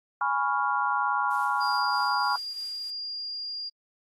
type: chord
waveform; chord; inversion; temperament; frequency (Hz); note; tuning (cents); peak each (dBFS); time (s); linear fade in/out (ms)
sine; C# dominant seventh; second; equal; 830.6 / 987.8 / 1108.7 / 1396.9; G#5 / B5 / C#6 / E#6; 0 / 0 / 0 / 0; -29; 0.21-2.36; 2
type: noise with tremolo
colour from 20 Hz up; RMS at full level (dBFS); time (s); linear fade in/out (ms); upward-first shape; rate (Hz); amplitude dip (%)
blue; -48; 1.31-2.9; 0; sine; 3.2; 45
type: tone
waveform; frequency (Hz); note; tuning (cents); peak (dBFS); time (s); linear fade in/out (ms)
sine; 4811; D8; +41; -32; 1.6-3.7; 20
effects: AAC 32 kbps